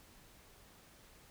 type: silence
effects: pink hiss -61 dBFS RMS until 1.3 s